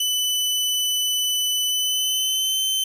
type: tone with pitch glide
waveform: sawtooth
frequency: 2994 to 3080 Hz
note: F#7 to G7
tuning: +20 to -31 cents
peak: -17 dBFS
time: 0-2.84 s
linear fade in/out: 5 ms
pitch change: +49 cents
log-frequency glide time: 1.68-2.63 s
effects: none